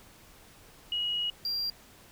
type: tone pair in turn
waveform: sine / triangle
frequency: 2900 / 4754 Hz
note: F#7 / D8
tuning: -35 / +20 cents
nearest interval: major sixth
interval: 855 cents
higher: second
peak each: -28 dBFS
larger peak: neither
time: 0.92-1.3 / 1.45-1.7 s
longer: first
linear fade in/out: 2 ms
effects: pink hiss -55 dBFS RMS until 2.11 s